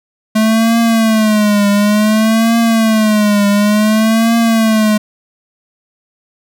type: tone with vibrato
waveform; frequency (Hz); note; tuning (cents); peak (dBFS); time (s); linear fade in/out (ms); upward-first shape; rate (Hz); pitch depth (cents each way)
square; 216.3; A3; -29; -9; 0.35-4.98; 10; triangle; 0.56; 120
effects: none